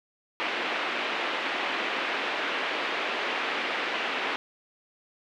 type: band-pass noise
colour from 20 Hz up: white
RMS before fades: -30 dBFS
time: 0.4-4.36 s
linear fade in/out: 0 ms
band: 270 to 2900 Hz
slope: 24 dB/octave
effects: none